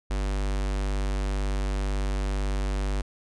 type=tone with notch filter; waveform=square; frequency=49 Hz; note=G1; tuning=in tune; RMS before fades=-27 dBFS; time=0.1-3.02 s; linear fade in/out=10 ms; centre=110 Hz; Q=1.3; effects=resampled to 22050 Hz